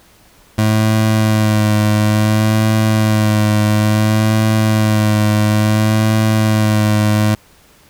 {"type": "tone with vibrato", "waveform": "25% pulse", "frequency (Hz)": 107.7, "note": "A2", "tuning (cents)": -37, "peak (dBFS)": -7, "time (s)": [0.58, 7.35], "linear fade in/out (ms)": 5, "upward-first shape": "sine", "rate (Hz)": 0.58, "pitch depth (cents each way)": 28, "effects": ["pink hiss -48 dBFS RMS until 7.89 s"]}